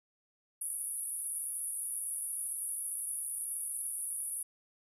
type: band-pass noise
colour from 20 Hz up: white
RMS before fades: -38 dBFS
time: 0.61-4.43 s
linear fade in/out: 5 ms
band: 9700 to 11000 Hz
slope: 96 dB/octave
effects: none